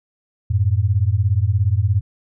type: beating tone pair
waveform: sine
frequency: 91.3 / 108.3 Hz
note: F#2 / A2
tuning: -23 / -27 cents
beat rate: 17 Hz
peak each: -17 dBFS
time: 0.5-2.01 s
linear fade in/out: 10 ms
effects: none